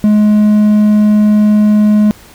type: tone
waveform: triangle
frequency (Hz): 210.7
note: G#3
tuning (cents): +25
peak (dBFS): -3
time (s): 0.04-2.11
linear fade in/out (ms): 0
effects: pink hiss -39 dBFS RMS until 2.34 s